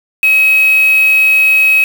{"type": "tone with quantisation", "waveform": "sine", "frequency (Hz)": 2557, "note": "D#7", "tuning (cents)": 47, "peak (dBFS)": -6, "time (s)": [0.23, 1.84], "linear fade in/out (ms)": 2, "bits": 3, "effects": []}